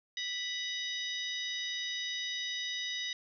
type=harmonic tone with a mistuned harmonic; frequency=987.8 Hz; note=B5; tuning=in tune; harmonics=2 / 3 / 4 / 5 / 6; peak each=-40 / -42 / -37 / -45 / -47 dBFS; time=0.17-3.13 s; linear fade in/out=2 ms; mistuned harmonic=4; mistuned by=-79 cents; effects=none